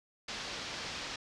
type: low-pass noise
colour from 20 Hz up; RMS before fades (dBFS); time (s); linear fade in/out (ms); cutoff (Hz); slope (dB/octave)
white; -41; 0.28-1.16; 5; 5400; 24
effects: low-pass 9000 Hz 12 dB/octave